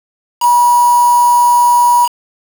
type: tone with quantisation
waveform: sine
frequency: 965 Hz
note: B5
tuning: 40 cents flat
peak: -6 dBFS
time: 0.4-2.09 s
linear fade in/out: 50 ms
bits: 3
effects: none